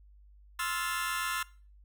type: chord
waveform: sawtooth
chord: F major seventh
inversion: second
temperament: just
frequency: 1047.7 / 1309.6 / 1396.9 / 1746.1 Hz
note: C6 / E6 / F6 / A6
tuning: +2 / -12 / 0 / -14 cents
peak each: -33 dBFS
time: 0.59-1.43 s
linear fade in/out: 5 ms
effects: noise-tail reverb RT60 0.4 s tail -21 dB re dry + added 50 Hz sine -54 dBFS peak until 1.84 s